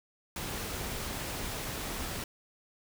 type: noise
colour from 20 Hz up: pink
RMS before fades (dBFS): -37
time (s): 0.36-2.24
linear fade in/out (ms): 2
effects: none